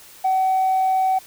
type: tone with tanh clipping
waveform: triangle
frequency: 757 Hz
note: F#5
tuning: 39 cents sharp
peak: -16 dBFS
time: 0.24-1.19 s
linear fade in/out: 10 ms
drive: 5 dB
effects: white hiss -45 dBFS RMS until 1.26 s